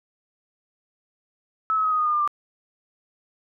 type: tone with pitch steps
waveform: sine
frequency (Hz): 1300 / 1282.8 / 1265.9 / 1249.2 / 1232.7 / 1216.5 / 1200.4 / 1184.6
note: E6 / E6 / D#6 / D#6 / D#6 / D#6 / D6 / D6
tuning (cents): -24 / -48 / +30 / +7 / -17 / -39 / +38 / +15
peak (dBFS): -19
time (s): 1.7-2.276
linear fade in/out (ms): 0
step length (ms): 72
effects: none